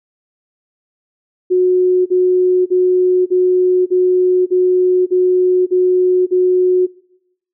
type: tone bursts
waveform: sine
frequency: 365.4 Hz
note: F#4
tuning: 22 cents flat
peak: -9 dBFS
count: 9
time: 1.5-6.868 s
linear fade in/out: 20 ms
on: 560 ms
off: 41 ms
effects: noise-tail reverb RT60 0.9 s tail -23 dB re dry